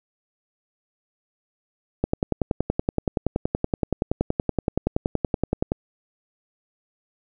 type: click train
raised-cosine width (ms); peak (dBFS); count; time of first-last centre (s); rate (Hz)
2; -7; 40; 2.04-5.719; 10.6
effects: none